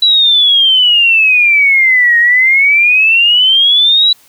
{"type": "exponential two-way sweep", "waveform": "sine", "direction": "down then up", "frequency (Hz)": [3951, 1864.7, 3951], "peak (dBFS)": -5, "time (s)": [0.02, 4.13], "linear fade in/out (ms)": 5, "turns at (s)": 2.18, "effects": ["white hiss -46 dBFS RMS until 4.28 s"]}